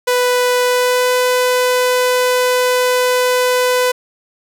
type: tone with pitch glide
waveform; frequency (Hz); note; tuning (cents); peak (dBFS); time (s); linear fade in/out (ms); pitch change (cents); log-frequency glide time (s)
sawtooth; 495.9 to 500.5; B4 to B4; +7 to +23; -8; 0.07-3.92; 10; +16; 0.65-1.13
effects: none